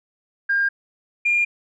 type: tone pair in turn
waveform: sine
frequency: 1607 / 2408 Hz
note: G6 / D7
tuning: +43 / +43 cents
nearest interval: perfect fifth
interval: 700 cents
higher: second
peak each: -16 / -15 dBFS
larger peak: second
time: 0.49-0.69 / 1.25-1.45 s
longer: neither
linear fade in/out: 10 ms
effects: tanh soft clip ceiling -11 dBFS